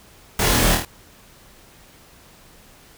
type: noise with echo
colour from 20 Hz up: pink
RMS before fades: -20 dBFS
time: 0.39-0.75 s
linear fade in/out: 2 ms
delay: 25 ms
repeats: 4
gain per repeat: -3 dB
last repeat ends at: 0.85 s
effects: pink hiss -49 dBFS RMS until 2.97 s